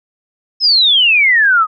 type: exponential sweep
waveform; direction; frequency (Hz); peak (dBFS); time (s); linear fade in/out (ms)
sine; down; 5280 to 1227; -7; 0.6-1.67; 50
effects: none